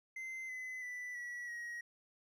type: tone with pitch steps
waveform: triangle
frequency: 2070 / 2025 / 1981.1 / 1938.1 / 1896 Hz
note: C7 / B6 / B6 / B6 / A#6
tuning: -19 / +43 / +5 / -33 / +29 cents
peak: -40 dBFS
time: 0.16-1.81 s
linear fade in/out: 5 ms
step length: 330 ms
effects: none